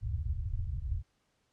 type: low-pass noise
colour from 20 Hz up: white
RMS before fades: -34 dBFS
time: 0.01-1.03 s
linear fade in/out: 50 ms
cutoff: 110 Hz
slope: 48 dB/octave
effects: pink hiss -75 dBFS RMS until 1.52 s + low-pass 8000 Hz 12 dB/octave